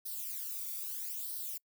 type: noise with flanger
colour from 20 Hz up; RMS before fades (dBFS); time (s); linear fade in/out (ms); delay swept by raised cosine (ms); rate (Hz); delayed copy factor
violet; -40; 0.05-1.58; 10; 0.21 to 0.88; 0.78; +0.75
effects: noise-tail reverb RT60 0.1 s tail -26 dB re dry